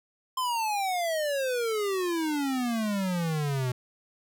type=exponential sweep; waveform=square; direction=down; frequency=1046.5 to 123 Hz; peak=-27 dBFS; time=0.37-3.72 s; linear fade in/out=5 ms; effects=none